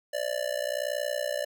square tone with amplitude modulation, 587.3 Hz, D5, in tune, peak -25 dBFS, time 0.13-1.45 s, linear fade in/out 10 ms, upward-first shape sine, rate 61.2 Hz, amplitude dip 95%, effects none

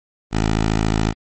10% pulse tone, 54 Hz, A1, 32 cents flat, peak -8 dBFS, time 0.31-1.14 s, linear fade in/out 50 ms, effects MP3 32 kbps

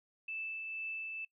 sine tone with tremolo, 2637 Hz, E7, in tune, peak -37 dBFS, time 0.28-1.25 s, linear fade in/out 5 ms, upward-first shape triangle, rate 2.1 Hz, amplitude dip 30%, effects noise-tail reverb RT60 0.1 s tail -21 dB re dry

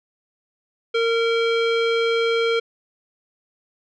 square tone with low-pass filter, 460 Hz, A#4, 23 cents flat, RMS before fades -20 dBFS, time 0.94-2.6 s, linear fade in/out 10 ms, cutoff 3100 Hz, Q 2.2, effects none

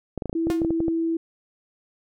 clicks, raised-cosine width 2 ms, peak -15 dBFS, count 12, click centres 0.177 / 0.222 / 0.257 / 0.296 / 0.329 / 0.47 / 0.501 / 0.618 / 0.648 / 0.706 / 0.804 / 0.882 s
sine tone, 329.2 Hz, E4, 2 cents flat, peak -21 dBFS, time 0.35-1.17 s, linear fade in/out 5 ms
sawtooth tone with exponential decay, 355.4 Hz, F4, 30 cents sharp, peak -22 dBFS, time 0.5-0.67 s, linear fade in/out 0 ms, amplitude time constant 36 ms
effects none

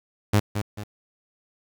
sawtooth tone with echo, 103.83 Hz, G#2, in tune, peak -12 dBFS, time 0.33-0.4 s, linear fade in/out 10 ms, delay 220 ms, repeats 2, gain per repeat -8 dB, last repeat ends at 0.84 s, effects 8-bit

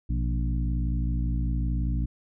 harmonic tone with a mistuned harmonic, 59 Hz, A#1, 22 cents sharp, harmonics 1 / 2 / 3 / 4 / 5, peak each -25 / -31 / -35 / -37 / -39 dBFS, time 0.09-2.06 s, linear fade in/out 10 ms, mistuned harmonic 2, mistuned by +89 cents, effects none

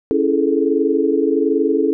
sine chord, A major seventh, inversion first, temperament equal with one note detuned, 277.2 / 329.6 / 418.7 / 440 Hz, C#4 / E4 / G#4 / A4, 0 / 0 / +14 / 0 cents, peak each -19 dBFS, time 0.11-1.93 s, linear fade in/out 0 ms, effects none

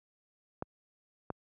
clicks, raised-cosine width 1 ms, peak -21 dBFS, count 2, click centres 0.624 / 1.303 s, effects high-pass 80 Hz 12 dB/octave

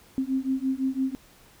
sine beating tone pair, 261.6 / 267.5 Hz, C4 / C4, 0 / +38 cents, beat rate 5.9 Hz, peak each -27 dBFS, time 0.18-1.15 s, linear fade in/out 0 ms, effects pink hiss -55 dBFS RMS until 1.6 s

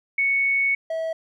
sine / triangle tone pair in turn, 2217 / 648.7 Hz, C#7 / E5, 0 / -28 cents, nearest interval octave + major sixth, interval 2128 cents, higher first, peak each -18 / -22 dBFS, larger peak first, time 0.18-0.75 / 0.9-1.13 s, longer first, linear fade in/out 5 ms, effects none

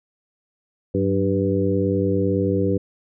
harmonic tone with a mistuned harmonic, 98 Hz, G2, in tune, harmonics 1 / 2 / 3 / 4 / 5, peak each -24 / -24 / -24 / -24 / -24 dBFS, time 0.94-2.78 s, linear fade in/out 10 ms, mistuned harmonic 2, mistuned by -75 cents, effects none

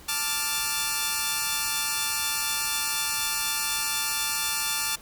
5% pulse chord, D minor, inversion second, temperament equal, 880 / 1174.7 / 1396.9 Hz, A5 / D6 / F6, 0 / 0 / 0 cents, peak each -18 dBFS, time 0.08-4.96 s, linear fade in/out 10 ms, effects pink hiss -49 dBFS RMS until 5.01 s

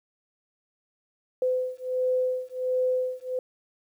sine beating tone pair, 508 / 509.4 Hz, B4 / C5, +49 / -46 cents, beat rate 1.4 Hz, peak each -27 / -27 dBFS, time 1.42-3.39 s, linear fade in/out 2 ms, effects 10-bit

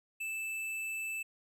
triangle tone with tanh clipping, 2637 Hz, E7, in tune, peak -37 dBFS, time 0.2-1.23 s, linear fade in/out 10 ms, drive 18 dB, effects none

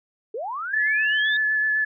sine linear sweep, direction up, 402 to 3716 Hz, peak -27 dBFS, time 0.34-1.37 s, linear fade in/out 5 ms
sine tone with vibrato, 1726 Hz, A6, 34 cents flat, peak -19 dBFS, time 0.73-1.85 s, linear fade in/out 10 ms, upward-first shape sine, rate 7.8 Hz, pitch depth 14 cents each way
effects none

